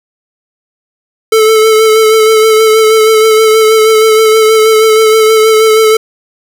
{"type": "tone with vibrato", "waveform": "square", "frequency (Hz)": 438.3, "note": "A4", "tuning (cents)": -7, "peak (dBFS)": -4, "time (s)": [1.32, 5.97], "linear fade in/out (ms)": 5, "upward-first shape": "sine", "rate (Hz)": 6.3, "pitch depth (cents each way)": 24, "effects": []}